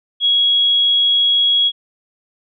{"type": "tone", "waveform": "sine", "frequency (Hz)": 3322, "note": "G#7", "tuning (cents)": 0, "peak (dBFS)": -11, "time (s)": [0.2, 1.72], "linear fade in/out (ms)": 50, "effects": []}